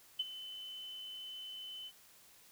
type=tone with ADSR envelope; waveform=sine; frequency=3034 Hz; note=F#7; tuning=43 cents sharp; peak=-30 dBFS; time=0.19-1.92 s; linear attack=9 ms; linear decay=31 ms; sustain=-14 dB; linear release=55 ms; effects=white hiss -62 dBFS RMS until 2.51 s